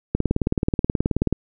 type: click train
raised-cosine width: 3 ms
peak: -6 dBFS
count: 23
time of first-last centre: 0.15-1.326 s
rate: 18.7 Hz
effects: none